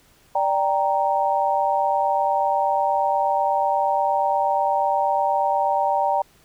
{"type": "chord", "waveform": "sine", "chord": "G minor", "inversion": "second", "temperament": "equal", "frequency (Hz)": [587.3, 784, 932.3], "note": ["D5", "G5", "Bb5"], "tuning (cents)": [0, 0, 0], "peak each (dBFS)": [-24, -21, -22], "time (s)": [0.35, 6.22], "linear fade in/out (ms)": 5, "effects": ["pink hiss -56 dBFS RMS until 6.44 s"]}